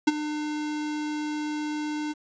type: tone with ADSR envelope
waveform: square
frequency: 301.3 Hz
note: D4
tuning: 44 cents sharp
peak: -15 dBFS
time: 0.07-2.14 s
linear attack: 9 ms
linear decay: 27 ms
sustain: -14 dB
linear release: 29 ms
effects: resampled to 16000 Hz + 9-bit